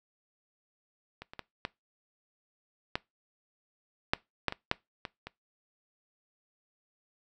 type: clicks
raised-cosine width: 0.3 ms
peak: -26 / -29 / -21 / -16 / -13 / -8 / -10 / -19 / -9 / -20 / -24 dBFS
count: 11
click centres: 1.22 / 1.335 / 1.393 / 1.651 / 2.955 / 4.135 / 4.483 / 4.524 / 4.714 / 5.052 / 5.27 s
effects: noise-tail reverb RT60 0.2 s tail -22 dB re dry